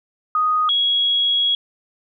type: tone pair in turn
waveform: sine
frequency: 1244.5 / 3322 Hz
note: D#6 / G#7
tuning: 0 / 0 cents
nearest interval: octave + perfect fourth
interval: 1700 cents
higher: second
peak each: -15 dBFS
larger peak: neither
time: 0.35-0.69 / 0.69-1.55 s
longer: second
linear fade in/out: 2 ms
effects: none